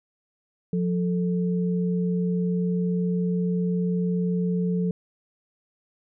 sine tone pair together, 177.28 / 439.8 Hz, F3 / A4, +26 / -1 cents, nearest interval octave + major third, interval 1573 cents, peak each -22 / -30 dBFS, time 0.73-4.91 s, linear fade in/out 2 ms, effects none

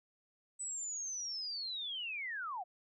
sine linear sweep, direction down, 8040 to 673 Hz, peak -38 dBFS, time 0.59-2.64 s, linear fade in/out 20 ms, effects none

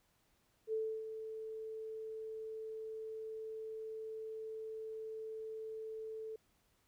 sine tone with ADSR envelope, 440 Hz, A4, in tune, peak -33 dBFS, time 0.67-6.36 s, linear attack 59 ms, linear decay 300 ms, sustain -9 dB, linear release 4 ms, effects pink hiss -75 dBFS RMS until 6.87 s

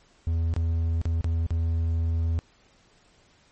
triangle tone with dropouts, 82.41 Hz, E2, in tune, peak -20 dBFS, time 0.27-2.39 s, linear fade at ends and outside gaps 0 ms, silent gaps 0.539-0.564 / 1.015-1.055 / 1.21-1.244 / 1.465-1.506 s, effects pink hiss -60 dBFS RMS until 3.51 s + MP3 32 kbps

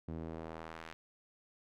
sawtooth tone with band-pass filter sweep, 81 Hz, E2, 30 cents flat, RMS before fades -45 dBFS, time 0.08-0.93 s, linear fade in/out 0 ms, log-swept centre 220 to 2100 Hz, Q 0.82, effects none

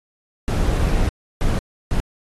brown noise bursts at uneven times, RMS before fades -18 dBFS, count 3, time 0.48-1.09 / 1.41-1.59 / 1.91-2 s, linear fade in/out 0 ms, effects AAC 32 kbps

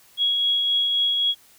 sine tone with tremolo, 3322 Hz, G#7, in tune, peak -17 dBFS, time 0.17-1.35 s, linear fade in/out 50 ms, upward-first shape triangle, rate 3.8 Hz, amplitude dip 30%, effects white hiss -54 dBFS RMS until 1.58 s

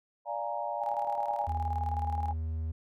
sine chord, Bb dominant seventh, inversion first, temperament equal, 587.3 / 698.5 / 830.6 / 932.3 Hz, D5 / F5 / Ab5 / Bb5, 0 / 0 / 0 / 0 cents, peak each -37 dBFS, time 0.25-1.49 s, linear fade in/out 50 ms
sine tone with tremolo, 821 Hz, G#5, 20 cents flat, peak -30 dBFS, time 0.81-2.33 s, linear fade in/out 5 ms, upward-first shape square, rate 19 Hz, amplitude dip 60%
triangle tone, 79.9 Hz, D#2, 47 cents sharp, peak -29 dBFS, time 1.47-2.72 s, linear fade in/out 10 ms
effects none

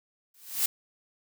blue noise with exponential growth, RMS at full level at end -22 dBFS, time 0.34-0.66 s, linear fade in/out 5 ms, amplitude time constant 68 ms, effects none

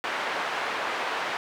pink band-pass noise, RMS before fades -30 dBFS, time 0.04-1.37 s, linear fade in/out 0 ms, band 700 to 2300 Hz, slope 12 dB/octave, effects none

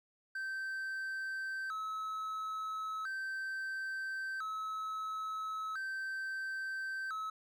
triangle tone with vibrato, 1417 Hz, F6, 25 cents sharp, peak -35 dBFS, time 0.35-7.3 s, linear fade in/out 5 ms, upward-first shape square, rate 0.37 Hz, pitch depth 160 cents each way, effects none

